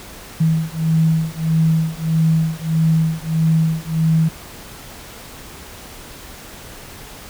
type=beating tone pair; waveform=sine; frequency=160 / 161.6 Hz; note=D#3 / E3; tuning=+49 / -34 cents; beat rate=1.6 Hz; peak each=-17 dBFS; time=0.4-4.29 s; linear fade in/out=10 ms; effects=pink hiss -37 dBFS RMS until 7.29 s